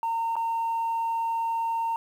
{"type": "tone with dropouts", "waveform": "sine", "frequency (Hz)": 915, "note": "A#5", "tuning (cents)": -32, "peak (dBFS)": -23, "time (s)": [0.03, 1.96], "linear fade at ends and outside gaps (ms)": 1, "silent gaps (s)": [0.356, 0.365], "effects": ["tanh soft clip ceiling -22 dBFS", "9-bit"]}